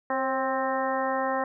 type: harmonic tone with a mistuned harmonic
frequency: 262.8 Hz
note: C4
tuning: 8 cents sharp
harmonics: 1 / 2 / 3 / 4 / 5 / 6 / 7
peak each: -34 / -29 / -30 / -31 / -36 / -40 / -35 dBFS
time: 0.1-1.44 s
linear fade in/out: 2 ms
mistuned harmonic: 2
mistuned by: +30 cents
effects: none